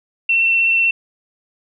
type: tone with vibrato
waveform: sine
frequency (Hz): 2700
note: E7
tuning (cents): +41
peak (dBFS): -12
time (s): 0.29-0.91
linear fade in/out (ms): 5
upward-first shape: sine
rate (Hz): 16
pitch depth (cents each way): 11
effects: none